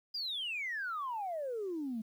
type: exponential sweep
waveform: sine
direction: down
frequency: 4978 to 211.3 Hz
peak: -34 dBFS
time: 0.14-2.02 s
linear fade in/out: 10 ms
effects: tanh soft clip ceiling -31 dBFS + 11-bit